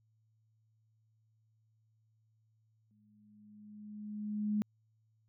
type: tone with exponential growth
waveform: sine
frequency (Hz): 209.8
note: G#3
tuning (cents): +18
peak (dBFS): -28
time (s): 2.91-4.62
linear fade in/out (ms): 0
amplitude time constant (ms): 370
effects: added 110 Hz sine -70 dBFS peak until 5.28 s